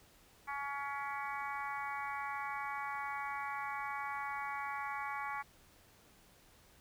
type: harmonic tone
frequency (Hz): 281.2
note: C#4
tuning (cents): +25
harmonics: 3 / 4 / 5 / 6 / 7 / 8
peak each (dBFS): -42 / -42 / -47 / -49 / -47 / -47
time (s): 0.47-5.43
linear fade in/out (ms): 20
effects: pink hiss -64 dBFS RMS until 6.8 s